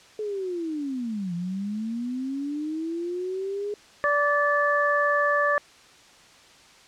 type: linear two-way sweep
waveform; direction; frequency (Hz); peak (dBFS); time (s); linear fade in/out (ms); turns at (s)
sine; down then up; 432.9 to 169.8 to 417.2; -27; 0.19-3.74; 2; 1.34
type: harmonic tone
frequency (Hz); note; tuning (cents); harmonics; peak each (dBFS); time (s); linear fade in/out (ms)
581; D5; -19; 1 / 2 / 3; -24 / -24 / -24; 4.04-5.58; 0
effects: white hiss -52 dBFS RMS until 6.87 s + low-pass 6000 Hz 12 dB/octave